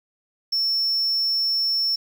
sine tone, 5400 Hz, E8, 41 cents sharp, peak -17 dBFS, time 0.52-1.96 s, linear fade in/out 10 ms, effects tanh soft clip ceiling -18 dBFS + 8-bit

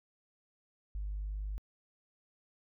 sine tone, 50.6 Hz, G#1, 44 cents flat, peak -34 dBFS, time 0.95-1.58 s, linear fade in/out 0 ms, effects tanh soft clip ceiling -31 dBFS

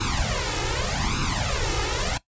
pink noise with flanger, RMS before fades -25 dBFS, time 0-2.18 s, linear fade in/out 10 ms, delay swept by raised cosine 0.77 to 2.37 ms, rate 0.84 Hz, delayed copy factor +1, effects noise-tail reverb RT60 0.1 s tail -17 dB re dry + resampled to 16000 Hz

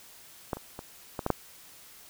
clicks, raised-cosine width 1 ms, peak -15 / -25 / -24 / -18 / -13 / -9 dBFS, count 6, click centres 0.532 / 0.57 / 0.791 / 1.192 / 1.264 / 1.303 s, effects white hiss -52 dBFS RMS until 2.09 s

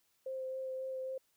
sine tone with vibrato, 523.3 Hz, C5, in tune, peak -37 dBFS, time 0.26-1.18 s, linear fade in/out 5 ms, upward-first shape sine, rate 3.7 Hz, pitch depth 11 cents each way, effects white hiss -75 dBFS RMS until 1.36 s

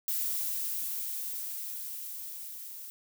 violet noise with level ramp, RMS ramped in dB -31 to -44 dBFS, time 0.08-2.9 s, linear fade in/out 0 ms, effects none

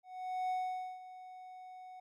triangle tone with ADSR envelope, 740 Hz, F#5, in tune, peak -30 dBFS, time 0.03-2 s, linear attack 470 ms, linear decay 490 ms, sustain -16 dB, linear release 6 ms, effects none

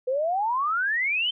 sine exponential sweep, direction up, 493.9 to 3136 Hz, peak -22 dBFS, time 0.07-1.31 s, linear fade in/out 10 ms, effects none

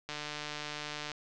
click train, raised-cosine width 0.2 ms, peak -21 dBFS, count 154, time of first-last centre 0.09-1.117 s, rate 149 Hz, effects low-pass 7000 Hz 12 dB/octave

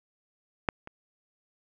clicks, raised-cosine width 0.5 ms, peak -9 / -27 dBFS, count 2, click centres 0.688 / 0.874 s, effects none

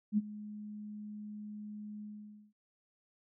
sine tone with ADSR envelope, 210 Hz, G#3, 19 cents sharp, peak -24 dBFS, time 0.12-2.53 s, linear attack 56 ms, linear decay 31 ms, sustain -18 dB, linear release 510 ms, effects none

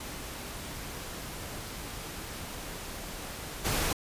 pink noise with level steps, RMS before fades -40 / -29 dBFS, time 0-3.93 s, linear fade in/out 5 ms, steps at 3.64 s, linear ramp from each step 20 ms, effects resampled to 32000 Hz

